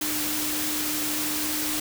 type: tone in noise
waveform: sine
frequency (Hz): 302.8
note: D#4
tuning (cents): -47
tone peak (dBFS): -32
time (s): 0.01-1.8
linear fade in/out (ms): 5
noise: white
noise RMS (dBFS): -28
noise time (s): 0.01-1.8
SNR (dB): -7
effects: none